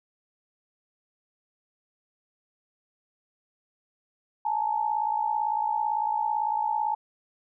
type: tone pair together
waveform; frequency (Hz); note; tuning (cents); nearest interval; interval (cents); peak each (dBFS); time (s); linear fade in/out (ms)
sine; 849 / 906.9; G#5 / A#5; +38 / -48; minor second; 114; -26 / -28; 4.45-6.95; 5
effects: none